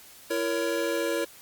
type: chord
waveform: square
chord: A# diminished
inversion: second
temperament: just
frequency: 335.6 / 466.2 / 559.4 Hz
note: E4 / A#4 / C#5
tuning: +31 / 0 / +16 cents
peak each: -31 dBFS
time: 0.3-1.25 s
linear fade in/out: 10 ms
effects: white hiss -50 dBFS RMS until 1.41 s + Opus 48 kbps